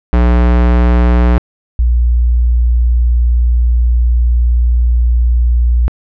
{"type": "tone pair in turn", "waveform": ["square", "sine"], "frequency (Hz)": [60.2, 59.58], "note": ["B1", "A#1"], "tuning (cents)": [-44, 38], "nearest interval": "unison", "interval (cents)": 18, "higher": "first", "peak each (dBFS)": -7, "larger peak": "neither", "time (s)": [[0.13, 1.38], [1.79, 5.88]], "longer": "second", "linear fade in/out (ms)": 0, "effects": ["low-pass 2000 Hz 12 dB/octave"]}